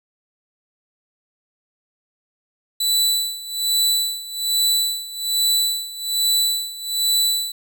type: tone with tremolo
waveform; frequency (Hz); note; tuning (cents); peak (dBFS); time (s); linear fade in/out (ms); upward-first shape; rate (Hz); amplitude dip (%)
sawtooth; 3973; B7; +10; -12; 2.8-7.52; 5; sine; 1.2; 85
effects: none